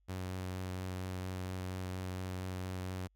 sawtooth tone with vibrato, 92.5 Hz, F#2, in tune, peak -34 dBFS, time 0.08-3.08 s, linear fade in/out 20 ms, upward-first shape sine, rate 4.3 Hz, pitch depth 12 cents each way, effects added 48 Hz sine -69 dBFS peak until 3.15 s

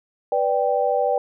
sine chord, G major, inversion first, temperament equal, 493.9 / 587.3 / 784 Hz, B4 / D5 / G5, 0 / 0 / 0 cents, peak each -22 dBFS, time 0.32-1.18 s, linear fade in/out 2 ms, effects none

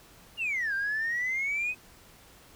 sine exponential two-way sweep, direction down then up, 2889 to 1568 to 2539 Hz, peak -26 dBFS, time 0.37-1.75 s, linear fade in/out 50 ms, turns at 0.74 s, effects tanh soft clip ceiling -24 dBFS + pink hiss -55 dBFS RMS until 2.55 s

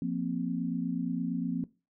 sine chord, F suspended fourth, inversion none, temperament equal, 174.61 / 233.1 / 261.6 Hz, F3 / Bb3 / C4, 0 / 0 / 0 cents, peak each -33 / -34 / -33 dBFS, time 0.02-1.64 s, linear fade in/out 2 ms, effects noise-tail reverb RT60 0.3 s tail -20 dB re dry

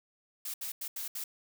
blue noise bursts at uneven times, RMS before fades -38 dBFS, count 5, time 0.45-0.54 / 0.61-0.72 / 0.81-0.88 / 0.96-1.08 / 1.15-1.24 s, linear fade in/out 5 ms, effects none

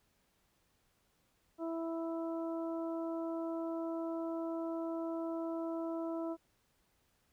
harmonic tone, 329.6 Hz, E4, in tune, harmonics 1 / 2 / 3 / 4, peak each -37 / -41 / -49 / -51 dBFS, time 1.58-6.37 s, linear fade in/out 50 ms, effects pink hiss -75 dBFS RMS until 7.32 s

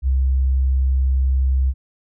sine tone, 65.8 Hz, C2, 10 cents sharp, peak -14 dBFS, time 0.02-1.74 s, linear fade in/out 50 ms, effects none

